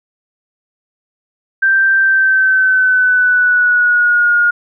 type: tone with pitch glide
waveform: sine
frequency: 1568 to 1429.6 Hz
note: G6 to F6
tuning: 0 to +40 cents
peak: -8 dBFS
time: 1.62-4.51 s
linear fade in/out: 10 ms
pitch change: -160 cents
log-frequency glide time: 1.99-4.34 s
effects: none